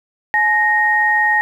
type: tone pair together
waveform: sine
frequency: 849.8 / 1863 Hz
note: G#5 / A#6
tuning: +40 / -2 cents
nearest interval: octave + major second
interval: 1358 cents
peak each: -17 / -13 dBFS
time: 0.34-1.41 s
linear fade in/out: 0 ms
effects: 8-bit